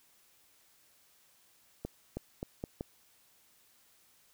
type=accelerating click train; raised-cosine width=2 ms; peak=-23 dBFS; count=5; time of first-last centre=1.85-2.809 s; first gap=320 ms; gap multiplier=0.81; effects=white hiss -66 dBFS RMS until 4.33 s